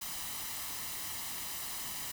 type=noise with comb filter; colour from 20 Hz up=white; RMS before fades=-40 dBFS; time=0.01-2.12 s; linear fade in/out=10 ms; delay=1 ms; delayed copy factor=+0.5; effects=none